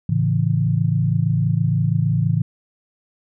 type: chord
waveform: sine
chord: A major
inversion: none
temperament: equal with one note detuned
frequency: 109.68 / 138.59 / 164.81 Hz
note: A2 / C#3 / E3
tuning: -5 / 0 / 0 cents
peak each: -20 dBFS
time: 0.09-2.42 s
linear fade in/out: 5 ms
effects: none